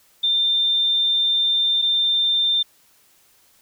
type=tone pair in turn; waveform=sine; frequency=3590 / 3590 Hz; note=A7 / A7; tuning=+34 / +34 cents; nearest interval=unison; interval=0 cents; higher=neither; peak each=-16 / -16 dBFS; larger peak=neither; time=0.23-1.82 / 1.82-2.63 s; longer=first; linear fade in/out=10 ms; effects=white hiss -57 dBFS RMS until 3.61 s